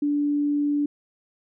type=tone; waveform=sine; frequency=290.9 Hz; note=D4; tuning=16 cents flat; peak=-20 dBFS; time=0.02-0.86 s; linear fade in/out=5 ms; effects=none